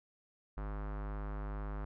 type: tone with low-pass filter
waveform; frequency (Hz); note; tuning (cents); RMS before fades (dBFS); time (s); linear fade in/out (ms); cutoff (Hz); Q
square; 51.1; G#1; -27; -40; 0.57-1.85; 5; 1300; 2.1
effects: none